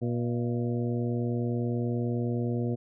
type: harmonic tone with a mistuned harmonic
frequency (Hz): 120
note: B2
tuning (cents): -49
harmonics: 1 / 2 / 3 / 4 / 5 / 6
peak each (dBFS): -29 / -31 / -35 / -37 / -43 / -45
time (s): 0.01-2.76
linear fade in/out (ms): 20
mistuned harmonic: 6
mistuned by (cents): -75
effects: none